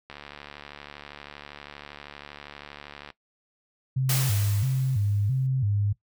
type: click train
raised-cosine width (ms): 0.3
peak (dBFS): -24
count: 219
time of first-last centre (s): 0.1-3.103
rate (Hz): 72.6
type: tone with vibrato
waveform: sine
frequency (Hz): 115.9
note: A#2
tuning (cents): -10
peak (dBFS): -22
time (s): 3.96-5.93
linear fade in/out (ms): 10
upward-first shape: square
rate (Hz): 1.5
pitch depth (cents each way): 220
type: noise with exponential decay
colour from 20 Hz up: white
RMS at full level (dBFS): -26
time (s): 4.09-5.47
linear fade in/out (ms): 5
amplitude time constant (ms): 300
effects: noise-tail reverb RT60 0.1 s tail -17 dB re dry